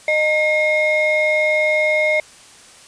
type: ring-modulated tone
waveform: triangle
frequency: 765 Hz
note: G5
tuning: 42 cents flat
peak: -9 dBFS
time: 0.08-2.2 s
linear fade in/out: 2 ms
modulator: 1380 Hz
effects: white hiss -44 dBFS RMS until 2.87 s + resampled to 22050 Hz